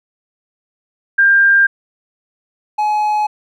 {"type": "tone pair in turn", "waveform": ["sine", "triangle"], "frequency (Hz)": [1596, 845.5], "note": ["G6", "G#5"], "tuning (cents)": [31, 31], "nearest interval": "major seventh", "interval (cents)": 1100, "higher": "first", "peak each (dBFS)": [-7, -11], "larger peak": "first", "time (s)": [[1.18, 1.67], [2.78, 3.27]], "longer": "neither", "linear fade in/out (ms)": 10, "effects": []}